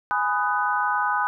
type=chord; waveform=sine; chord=G# minor seventh; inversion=none; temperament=just; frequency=830.6 / 996.7 / 1245.9 / 1495.1 Hz; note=G#5 / B5 / D#6 / F#6; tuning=0 / +16 / +2 / +18 cents; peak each=-26 dBFS; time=0.11-1.27 s; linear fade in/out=0 ms; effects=none